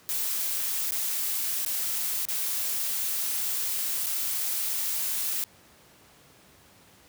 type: noise with dropouts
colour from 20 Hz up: blue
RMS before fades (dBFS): -29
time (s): 0.09-5.44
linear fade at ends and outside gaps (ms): 0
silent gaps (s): 0.908-0.92 / 1.65-1.662 / 2.253-2.286 / 4.06-4.066
effects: pink hiss -56 dBFS RMS until 7.08 s + high-pass 80 Hz 12 dB/octave